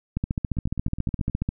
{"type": "two click trains", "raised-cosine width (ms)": 5, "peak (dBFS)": [-12, -20], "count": [20, 8], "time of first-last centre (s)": [[0.17, 1.489], [0.57, 1.297]], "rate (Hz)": [14.4, 9.63], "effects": []}